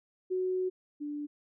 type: tone pair in turn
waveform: sine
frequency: 370 / 293.7 Hz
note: F#4 / D4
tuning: 0 / 0 cents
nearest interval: major third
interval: 400 cents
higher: first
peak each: -28 / -34 dBFS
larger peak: first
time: 0.3-0.7 / 1-1.27 s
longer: first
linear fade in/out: 20 ms
effects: none